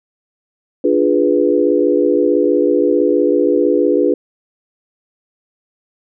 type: chord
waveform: sine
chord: D diminished seventh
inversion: none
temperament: equal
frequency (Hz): 293.7 / 349.2 / 415.3 / 493.9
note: D4 / F4 / Ab4 / Cb5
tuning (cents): 0 / 0 / 0 / 0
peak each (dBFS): -16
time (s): 0.84-4.14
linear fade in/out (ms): 5
effects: none